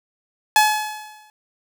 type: tone with exponential decay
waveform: sawtooth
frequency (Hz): 853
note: G#5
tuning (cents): +46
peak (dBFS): -6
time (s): 0.56-1.3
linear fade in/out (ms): 1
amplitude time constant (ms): 160
effects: none